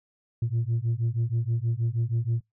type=beating tone pair; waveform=sine; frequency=113 / 119.3 Hz; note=A2 / A#2; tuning=+47 / +41 cents; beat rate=6.3 Hz; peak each=-25 dBFS; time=0.42-2.41 s; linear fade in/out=5 ms; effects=noise-tail reverb RT60 0.2 s tail -26 dB re dry + tanh soft clip ceiling -20 dBFS